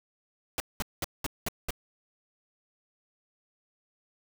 pink noise bursts, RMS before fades -31 dBFS, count 6, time 0.58-1.706 s, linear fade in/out 0 ms, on 21 ms, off 200 ms, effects none

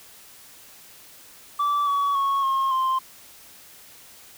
sine tone with pitch steps, 1160 / 1130.9 / 1102.5 / 1074.8 / 1047.9 Hz, D6 / C#6 / C#6 / C6 / C6, -22 / +34 / -10 / +46 / +2 cents, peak -17 dBFS, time 1.59-2.99 s, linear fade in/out 10 ms, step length 280 ms, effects tanh soft clip ceiling -19 dBFS + white hiss -48 dBFS RMS until 4.37 s

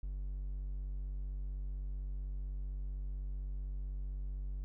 triangle tone, 47.87 Hz, G1, 40 cents flat, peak -35 dBFS, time 0.03-4.64 s, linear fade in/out 0 ms, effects none

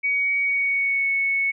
sine tone with pitch glide, 2251 to 2210 Hz, C#7 to C#7, +26 to -6 cents, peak -19 dBFS, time 0.03-1.52 s, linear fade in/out 20 ms, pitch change -32 cents, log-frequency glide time 0.38-1.09 s, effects none

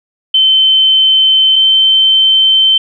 sine tone pair in turn, 3080 / 3095 Hz, G7 / G7, -31 / -23 cents, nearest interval unison, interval 8 cents, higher second, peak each -5 dBFS, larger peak neither, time 0.34-1.56 / 1.56-2.78 s, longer neither, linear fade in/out 5 ms, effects none

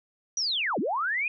sine linear two-way sweep, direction down then up, 5950 to 174.61 to 2535 Hz, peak -25 dBFS, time 0.37-1.28 s, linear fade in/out 2 ms, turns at 0.79 s, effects none

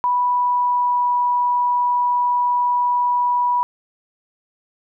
sine tone with pitch glide, 984 to 977.2 Hz, B5 to B5, -7 to -19 cents, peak -15 dBFS, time 0.04-3.63 s, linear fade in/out 0 ms, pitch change -12 cents, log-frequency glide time 0.27-1.12 s, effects none

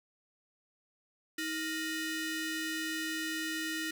sawtooth ring-modulated tone, 1089 Hz, C#6, 31 cents flat, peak -27 dBFS, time 1.38-3.91 s, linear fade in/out 5 ms, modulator 771 Hz, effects none

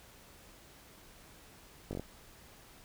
slowing click train, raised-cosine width 2 ms, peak -25 dBFS, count 5, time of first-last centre 1.91-1.996 s, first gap 20 ms, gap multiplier 1.05, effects pink hiss -57 dBFS RMS until 2.84 s

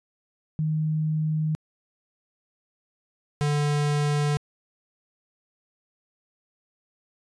sine / square tone pair in turn, 155.56 / 146.87 Hz, D#3 / D3, 0 / 0 cents, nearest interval minor second, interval 100 cents, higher first, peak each -22 dBFS, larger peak neither, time 0.59-1.55 / 3.41-4.37 s, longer neither, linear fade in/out 0 ms, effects resampled to 22050 Hz

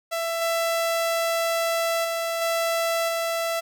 sawtooth tone with level steps, 666 Hz, E5, 18 cents sharp, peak -21 / -18 / -21 / -18 / -20 dBFS, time 0.11-3.61 s, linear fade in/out 20 ms, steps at 0.41 / 2.04 / 2.41 / 3.08 s, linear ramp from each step 10 ms, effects none

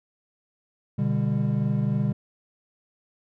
triangle chord, G major, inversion first, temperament equal with one note detuned, 123.47 / 146.83 / 199.77 Hz, B2 / D3 / G3, 0 / 0 / +33 cents, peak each -24 dBFS, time 0.98-2.13 s, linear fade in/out 10 ms, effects none

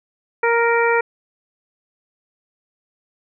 harmonic tone, 466.6 Hz, A#4, 2 cents sharp, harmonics 1 / 2 / 3 / 4 / 5, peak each -17 / -20 / -22 / -23 / -24 dBFS, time 0.43-1.01 s, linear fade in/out 5 ms, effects none

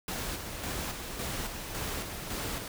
pink noise with tremolo, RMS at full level -35 dBFS, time 0.08-2.68 s, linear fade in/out 2 ms, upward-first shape square, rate 1.8 Hz, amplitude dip 40%, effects none

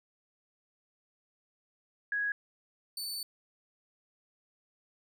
sine / sawtooth tone pair in turn, 1661.2 / 4510 Hz, G#6 / C#8, 0 / +29 cents, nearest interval octave + perfect fourth, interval 1729 cents, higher second, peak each -29 / -33 dBFS, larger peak first, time 2.12-2.32 / 2.97-3.23 s, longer second, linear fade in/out 2 ms, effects none

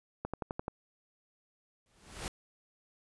click train, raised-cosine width 1 ms, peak -21 dBFS, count 6, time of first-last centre 0.25-0.681 s, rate 11.6 Hz
pink noise with exponential growth, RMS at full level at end -36 dBFS, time 1.86-2.28 s, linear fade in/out 1 ms, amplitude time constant 91 ms
effects resampled to 24000 Hz

